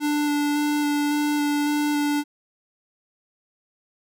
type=tone with vibrato; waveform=square; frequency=293.7 Hz; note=D4; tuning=in tune; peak=-21 dBFS; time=0-2.24 s; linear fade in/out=50 ms; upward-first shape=square; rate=1.8 Hz; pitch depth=9 cents each way; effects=none